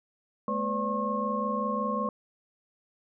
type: tone cluster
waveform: sine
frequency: 213.1 / 238.5 / 506 / 575 / 1080 Hz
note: G#3 / A#3 / B4 / D5 / C#6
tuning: +45 / +40 / +42 / -37 / -45 cents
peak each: -32 / -39 / -34 / -36 / -30 dBFS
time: 0.48-2.09 s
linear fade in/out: 2 ms
effects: none

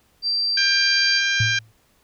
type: tone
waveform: sine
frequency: 4699 Hz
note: D8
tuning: in tune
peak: -19 dBFS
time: 0.22-1.22 s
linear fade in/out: 50 ms
type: harmonic tone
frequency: 796 Hz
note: G5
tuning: 26 cents sharp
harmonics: 2 / 3 / 4 / 5 / 6 / 7 / 8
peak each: -21 / -25 / -27 / -29 / -31 / -32 / -33 dBFS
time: 0.57-1.59 s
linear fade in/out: 5 ms
type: tone with exponential decay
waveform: sine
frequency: 110.8 Hz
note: A2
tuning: 13 cents sharp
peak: -16 dBFS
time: 1.4-1.72 s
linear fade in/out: 5 ms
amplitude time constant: 68 ms
effects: pink hiss -61 dBFS RMS until 2.03 s

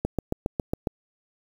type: click train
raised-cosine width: 2 ms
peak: -11 dBFS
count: 7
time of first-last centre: 0.05-0.872 s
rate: 7.3 Hz
effects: 7-bit

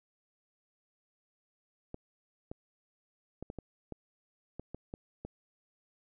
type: clicks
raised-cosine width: 2 ms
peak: -27 dBFS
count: 10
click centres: 1.944 / 2.515 / 3.426 / 3.501 / 3.587 / 3.923 / 4.596 / 4.746 / 4.939 / 5.25 s
effects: none

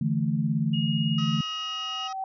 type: chord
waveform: sine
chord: D suspended second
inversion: none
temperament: equal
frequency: 146.83 / 164.81 / 220 Hz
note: D3 / E3 / A3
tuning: 0 / 0 / 0 cents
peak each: -27 dBFS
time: 0.01-1.41 s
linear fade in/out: 5 ms
type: tone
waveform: sine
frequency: 2870 Hz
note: F7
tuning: 47 cents sharp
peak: -31 dBFS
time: 0.73-2.08 s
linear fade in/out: 10 ms
type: harmonic tone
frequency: 635 Hz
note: D#5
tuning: 35 cents sharp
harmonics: 2 / 3 / 4 / 5 / 6 / 7 / 8 / 9 / 10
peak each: -35 / -49 / -50 / -53 / -50 / -56 / -47 / -47 / -59 dBFS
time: 1.18-2.13 s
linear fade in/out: 5 ms
type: tone with exponential growth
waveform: sine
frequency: 767 Hz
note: G5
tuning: 38 cents flat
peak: -27 dBFS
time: 1.36-2.24 s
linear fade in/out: 2 ms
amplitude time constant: 190 ms
effects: none

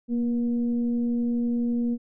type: tone with frequency modulation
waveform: sine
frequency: 237 Hz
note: A#3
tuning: 29 cents sharp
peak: -22 dBFS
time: 0.08-1.98 s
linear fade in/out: 50 ms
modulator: 243 Hz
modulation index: 0.35
effects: none

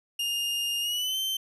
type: tone with pitch glide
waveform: 40% pulse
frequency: 2826 to 3100 Hz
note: F7 to G7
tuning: +20 to -20 cents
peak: -26 dBFS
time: 0.19-1.37 s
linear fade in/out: 5 ms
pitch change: +160 cents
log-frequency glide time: 0.81-1.18 s
effects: resampled to 32000 Hz

